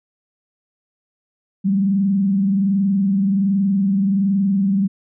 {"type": "tone with frequency modulation", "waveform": "sine", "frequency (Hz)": 196, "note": "G3", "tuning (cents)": 0, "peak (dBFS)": -14, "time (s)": [1.64, 4.88], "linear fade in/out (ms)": 20, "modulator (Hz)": 21.3, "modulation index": 0.46, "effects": []}